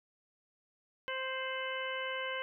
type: harmonic tone with a mistuned harmonic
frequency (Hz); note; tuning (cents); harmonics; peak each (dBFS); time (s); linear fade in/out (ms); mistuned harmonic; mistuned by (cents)
523.3; C5; 0; 1 / 2 / 3 / 4 / 5 / 6; -40 / -42 / -41 / -42 / -47 / -43; 1.08-2.42; 0; 6; -80
effects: none